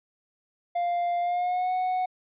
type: tone with pitch glide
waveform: triangle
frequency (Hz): 698.5 to 737.9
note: F5 to F#5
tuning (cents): 0 to -5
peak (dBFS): -22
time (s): 0.75-2.06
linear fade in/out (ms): 10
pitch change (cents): +95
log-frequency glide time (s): 1.2-1.72
effects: resampled to 8000 Hz